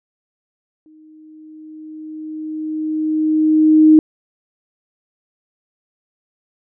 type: tone with exponential growth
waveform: sine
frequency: 311.1 Hz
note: D#4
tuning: in tune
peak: -4 dBFS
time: 0.86-3.99 s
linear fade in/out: 1 ms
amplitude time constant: 680 ms
effects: none